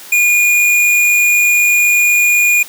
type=tone; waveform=square; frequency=2436 Hz; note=D#7; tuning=37 cents flat; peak=-9 dBFS; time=0.12-2.63 s; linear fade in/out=5 ms; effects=white hiss -34 dBFS RMS until 2.68 s + high-pass 200 Hz 12 dB/octave